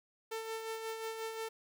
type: tone with tremolo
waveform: sawtooth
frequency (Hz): 446.6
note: A4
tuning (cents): +26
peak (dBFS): -33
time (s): 0.31-1.49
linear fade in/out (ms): 10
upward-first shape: sine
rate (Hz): 5.6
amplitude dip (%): 45
effects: none

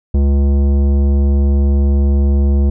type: tone with tanh clipping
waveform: triangle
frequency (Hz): 70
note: C#2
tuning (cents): +18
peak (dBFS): -11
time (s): 0.14-2.7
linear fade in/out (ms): 5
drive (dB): 18
effects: none

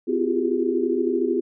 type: tone cluster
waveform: sine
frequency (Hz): 254.7 / 337 / 349.9 / 383.8 / 412.6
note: C4 / E4 / F4 / G4 / G#4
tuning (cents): -46 / +38 / +3 / -37 / -11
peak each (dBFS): -26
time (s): 0.07-1.41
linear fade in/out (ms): 20
effects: none

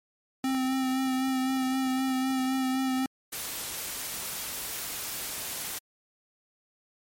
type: tone with vibrato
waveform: square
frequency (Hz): 261.6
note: C4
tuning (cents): 0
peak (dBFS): -26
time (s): 0.44-3.06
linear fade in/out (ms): 2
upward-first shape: sine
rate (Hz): 3.9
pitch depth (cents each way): 21
type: click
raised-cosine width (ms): 0.5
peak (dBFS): -26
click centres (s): 0.548
type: noise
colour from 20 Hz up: white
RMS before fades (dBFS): -35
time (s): 3.32-5.79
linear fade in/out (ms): 10
effects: MP3 64 kbps

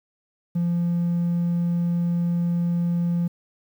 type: tone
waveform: triangle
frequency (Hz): 172.4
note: F3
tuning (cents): -22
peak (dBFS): -17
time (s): 0.55-3.28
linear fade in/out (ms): 10
effects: tanh soft clip ceiling -15 dBFS + 9-bit

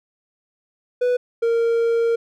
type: tone pair in turn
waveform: triangle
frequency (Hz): 493.9 / 463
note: B4 / A#4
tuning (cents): 0 / -12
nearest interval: minor second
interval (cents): 112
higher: first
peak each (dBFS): -14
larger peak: neither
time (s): 1.01-1.17 / 1.42-2.16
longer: second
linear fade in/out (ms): 10
effects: none

